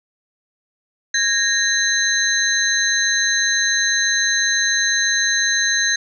sine tone cluster, 1651 / 1846 / 4016 / 6300 Hz, G#6 / A#6 / B7 / G8, -11 / -17 / +28 / +8 cents, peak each -21 dBFS, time 1.14-5.96 s, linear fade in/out 5 ms, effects none

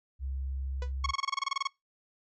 sine tone with pitch glide, 66.9 to 66.44 Hz, C2 to C2, +39 to +27 cents, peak -32 dBFS, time 0.19-1.14 s, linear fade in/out 50 ms, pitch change -12 cents, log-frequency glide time 0.75-1.01 s
sawtooth tone with exponential decay, 493.9 Hz, B4, in tune, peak -32 dBFS, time 0.82-0.92 s, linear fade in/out 2 ms, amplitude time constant 21 ms
sawtooth tone bursts, 1101 Hz, C#6, 12 cents flat, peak -23 dBFS, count 14, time 1.04-1.673 s, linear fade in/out 5 ms, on 22 ms, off 25 ms
effects noise-tail reverb RT60 0.2 s tail -24 dB re dry + resampled to 16000 Hz

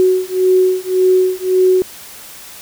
sine beating tone pair, 370 / 371.8 Hz, F#4 / F#4, 0 / +8 cents, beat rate 1.8 Hz, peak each -13 dBFS, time 0-1.82 s, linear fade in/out 0 ms, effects white hiss -35 dBFS RMS until 2.61 s

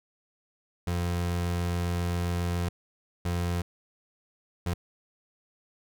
30% pulse tone bursts at uneven times, 87.31 Hz, F2, in tune, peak -24 dBFS, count 3, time 0.87-2.69 / 3.25-3.62 / 4.66-4.74 s, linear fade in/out 5 ms, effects none

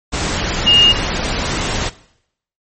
sine tone in noise, 2841 Hz, F7, 29 cents sharp, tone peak -7 dBFS, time 0.66-0.93 s, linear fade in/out 20 ms, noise pink, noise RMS -19 dBFS, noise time 0.12-1.9 s, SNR +9 dB, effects noise-tail reverb RT60 0.7 s tail -18 dB re dry + MP3 32 kbps

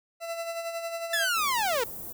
40% pulse tone with tremolo, 670 Hz, E5, 28 cents sharp, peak -29 dBFS, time 0.2-1.3 s, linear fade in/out 50 ms, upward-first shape sine, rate 11 Hz, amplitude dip 50%
sawtooth linear sweep, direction down, 1767 to 439.3 Hz, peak -21 dBFS, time 1.13-1.84 s, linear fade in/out 5 ms
white band-stop noise, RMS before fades -39 dBFS, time 1.35-2.13 s, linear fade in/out 10 ms, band 540 to 16000 Hz, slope 12 dB/octave
effects none

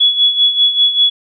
sine tone with tremolo, 3385 Hz, G#7, 32 cents sharp, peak -6 dBFS, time 0-1.1 s, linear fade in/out 10 ms, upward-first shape sine, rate 5.1 Hz, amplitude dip 70%, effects none

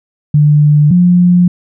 sine tone pair in turn, 148.5 / 177.52 Hz, D3 / F3, +20 / +29 cents, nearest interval minor third, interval 309 cents, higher second, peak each -4 dBFS, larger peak neither, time 0.34-0.91 / 0.91-1.48 s, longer neither, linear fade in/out 5 ms, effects none

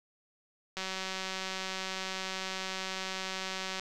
click train, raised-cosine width 0.2 ms, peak -19 dBFS, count 573, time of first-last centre 0.77-3.796 s, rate 189 Hz, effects none

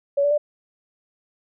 sine tone with pitch steps, 564 / 578.2 / 592.7 Hz, C#5 / D5 / D5, +30 / -27 / +16 cents, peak -16 dBFS, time 0.17-0.38 s, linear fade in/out 10 ms, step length 70 ms, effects none

